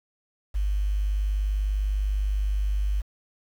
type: tone with quantisation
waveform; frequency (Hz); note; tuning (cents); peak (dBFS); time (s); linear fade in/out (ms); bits
sine; 50.2; G1; +42; -22; 0.54-3.02; 20; 8
effects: none